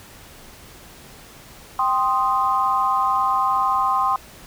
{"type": "chord", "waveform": "sine", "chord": "C minor", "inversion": "second", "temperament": "equal", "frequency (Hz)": [784, 1046.5, 1244.5], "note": ["G5", "C6", "Eb6"], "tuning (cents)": [0, 0, 0], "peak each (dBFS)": [-23, -19, -23], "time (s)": [1.79, 4.16], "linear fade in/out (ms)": 2, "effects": ["pink hiss -44 dBFS RMS until 4.46 s"]}